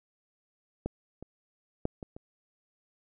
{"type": "clicks", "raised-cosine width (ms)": 2, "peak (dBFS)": [-18, -29, -15, -26, -30], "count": 5, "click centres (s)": [0.86, 1.226, 1.854, 2.028, 2.165], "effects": []}